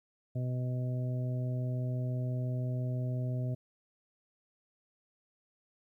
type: harmonic tone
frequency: 125.9 Hz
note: B2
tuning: 34 cents sharp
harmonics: 1 / 2 / 3 / 4 / 5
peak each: -31 / -42 / -48 / -51 / -45 dBFS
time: 0.35-3.55 s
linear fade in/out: 10 ms
effects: 12-bit